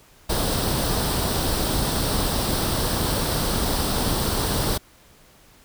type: noise with comb filter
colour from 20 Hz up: pink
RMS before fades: -23 dBFS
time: 0.29-4.78 s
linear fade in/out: 10 ms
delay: 0.22 ms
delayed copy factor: +0.55
effects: pink hiss -53 dBFS RMS until 5.64 s